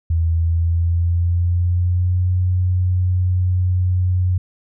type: tone with pitch glide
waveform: sine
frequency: 82.5 to 91.01 Hz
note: E2 to F#2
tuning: +2 to -28 cents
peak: -14 dBFS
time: 0.1-4.38 s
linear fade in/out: 5 ms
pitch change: +170 cents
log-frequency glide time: 0.33-2.32 s
effects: none